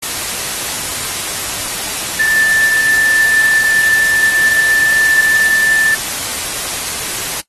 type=tone in noise; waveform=sine; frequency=1766 Hz; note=A6; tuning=6 cents sharp; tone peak=-10 dBFS; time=2.19-5.95 s; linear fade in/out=10 ms; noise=white; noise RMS=-20 dBFS; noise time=0.02-7.41 s; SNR=+7 dB; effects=noise-tail reverb RT60 0.1 s tail -18 dB re dry + AAC 32 kbps